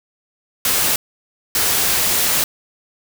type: noise bursts at uneven times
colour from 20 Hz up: white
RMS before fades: -17 dBFS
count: 2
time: 0.65-0.96 / 1.55-2.44 s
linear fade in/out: 2 ms
effects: none